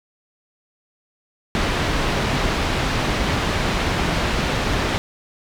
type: low-pass noise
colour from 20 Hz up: pink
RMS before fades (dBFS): -21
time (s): 1.55-4.98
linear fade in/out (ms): 0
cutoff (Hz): 3900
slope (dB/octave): 12
effects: none